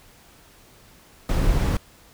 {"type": "noise", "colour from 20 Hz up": "brown", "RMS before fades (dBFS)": -20, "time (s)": [1.29, 1.77], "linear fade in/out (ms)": 2, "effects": ["pink hiss -52 dBFS RMS until 2.13 s"]}